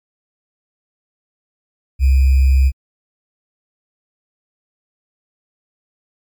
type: tone with sample-and-hold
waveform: sine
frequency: 66.6 Hz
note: C2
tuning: 31 cents sharp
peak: -8 dBFS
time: 1.99-2.72 s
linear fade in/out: 50 ms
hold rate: 2450 Hz
effects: MP3 96 kbps